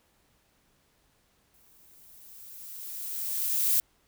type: noise with exponential growth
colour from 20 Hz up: violet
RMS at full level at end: -23 dBFS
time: 1.54-3.8 s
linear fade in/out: 0 ms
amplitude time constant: 490 ms
effects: pink hiss -68 dBFS RMS until 4.07 s